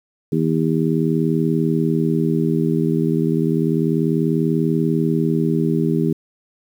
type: harmonic tone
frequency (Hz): 80.3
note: E2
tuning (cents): -45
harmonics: 2 / 3 / 4 / 5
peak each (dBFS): -19 / -21 / -22 / -23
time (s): 0.32-6.13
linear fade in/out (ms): 5
effects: 8-bit